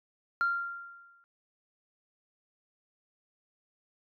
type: tone with exponential decay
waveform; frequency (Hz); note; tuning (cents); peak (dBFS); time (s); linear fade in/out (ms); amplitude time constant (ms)
sine; 1388; F6; -11; -22; 0.41-1.24; 0; 180
effects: tanh soft clip ceiling -21 dBFS